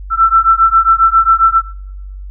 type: beating tone pair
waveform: sine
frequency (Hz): 1333 / 1340.4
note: E6 / E6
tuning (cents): +19 / +29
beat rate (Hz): 7.4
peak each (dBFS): -10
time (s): 0.1-1.62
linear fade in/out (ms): 50
effects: noise-tail reverb RT60 0.9 s tail -22 dB re dry + added 48 Hz sine -25 dBFS peak until 2.3 s